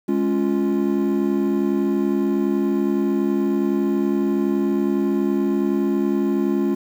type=chord; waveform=triangle; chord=Db major; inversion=second; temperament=equal; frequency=207.7 / 277.2 / 349.2 Hz; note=Ab3 / Db4 / F4; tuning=0 / 0 / 0 cents; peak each=-20 dBFS; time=0.08-6.75 s; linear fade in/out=10 ms; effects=8-bit